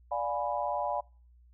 sine chord, D diminished seventh, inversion none, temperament equal with one note detuned, 587.3 / 707.8 / 830.6 / 987.8 Hz, D5 / F5 / Ab5 / Cb6, 0 / +23 / 0 / 0 cents, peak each -34 / -35 / -34 / -35 dBFS, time 0.11-1.01 s, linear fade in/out 10 ms, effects noise-tail reverb RT60 0.4 s tail -26 dB re dry + added 60 Hz sine -56 dBFS peak until 1.53 s

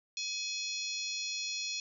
harmonic tone with a mistuned harmonic, 846 Hz, G#5, 32 cents sharp, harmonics 3 / 4 / 5 / 6 / 7 / 8, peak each -41 / -42 / -39 / -45 / -41 / -47 dBFS, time 0.17-1.8 s, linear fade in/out 2 ms, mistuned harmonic 7, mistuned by -65 cents, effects none

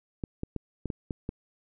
clicks, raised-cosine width 3 ms, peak -19 dBFS, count 7, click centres 0.238 / 0.434 / 0.563 / 0.857 / 0.902 / 1.108 / 1.291 s, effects none

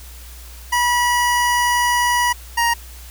25% pulse tone pair in turn, 971 / 938.5 Hz, B5 / A#5, -30 / +11 cents, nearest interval minor second, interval 59 cents, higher first, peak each -11 dBFS, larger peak neither, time 0.72-2.33 / 2.57-2.74 s, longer first, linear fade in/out 10 ms, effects added 60 Hz sine -36 dBFS peak until 3.1 s + white hiss -42 dBFS RMS until 3.1 s

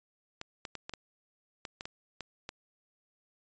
clicks, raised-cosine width 0.2 ms, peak -22 dBFS, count 10, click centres 0.414 / 0.652 / 0.753 / 0.895 / 0.937 / 1.652 / 1.809 / 1.855 / 2.207 / 2.491 s, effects resampled to 16000 Hz

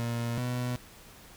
30% pulse tone pair in turn, 117.7 / 123.72 Hz, A#2 / B2, +17 / +3 cents, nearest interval minor second, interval 86 cents, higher second, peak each -27 / -27 dBFS, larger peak neither, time 0-0.38 / 0.38-0.76 s, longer neither, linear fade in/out 0 ms, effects pink hiss -52 dBFS RMS until 1.36 s

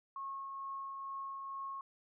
sine tone with tremolo, 1090 Hz, C#6, 29 cents flat, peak -39 dBFS, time 0.16-1.81 s, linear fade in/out 2 ms, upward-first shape triangle, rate 2.2 Hz, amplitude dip 30%, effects none

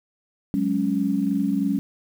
sine chord, F# suspended second, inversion none, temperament just, 185 / 208.1 / 277.5 Hz, F#3 / G#3 / C#4, 0 / +4 / +2 cents, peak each -26 / -24 / -23 dBFS, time 0.54-1.79 s, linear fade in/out 0 ms, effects 8-bit

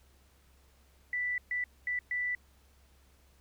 sine tone bursts at uneven times, 1975.5 Hz, B6, in tune, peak -30 dBFS, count 4, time 1.13-1.38 / 1.51-1.64 / 1.87-1.99 / 2.11-2.35 s, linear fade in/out 2 ms, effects added 67 Hz sine -62 dBFS peak until 3.4 s + pink hiss -67 dBFS RMS until 3.4 s

